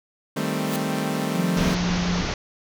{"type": "chord", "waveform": "sawtooth", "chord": "A half-diminished seventh", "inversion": "second", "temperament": "equal", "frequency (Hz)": [155.56, 196, 220, 261.6], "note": ["Eb3", "G3", "A3", "C4"], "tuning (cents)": [0, 0, 0, 0], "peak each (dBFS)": -25, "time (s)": [0.36, 1.75], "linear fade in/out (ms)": 10}
{"type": "noise with exponential growth", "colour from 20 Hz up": "white", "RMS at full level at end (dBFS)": -29, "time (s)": [0.57, 0.76], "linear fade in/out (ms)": 1, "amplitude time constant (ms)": 40}
{"type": "tone", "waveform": "sine", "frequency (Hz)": 177.2, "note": "F3", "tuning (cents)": 25, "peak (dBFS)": -22, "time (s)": [1.35, 2.22], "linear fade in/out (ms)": 10}
{"type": "low-pass noise", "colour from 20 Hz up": "pink", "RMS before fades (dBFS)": -27, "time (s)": [1.57, 2.34], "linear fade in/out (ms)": 2, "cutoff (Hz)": 6500, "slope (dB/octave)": 96}
{"effects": []}